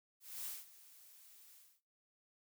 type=noise with ADSR envelope; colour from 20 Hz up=blue; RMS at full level=-43 dBFS; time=0.2-1.81 s; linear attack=260 ms; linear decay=190 ms; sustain=-18 dB; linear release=250 ms; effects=noise-tail reverb RT60 0.3 s tail -18 dB re dry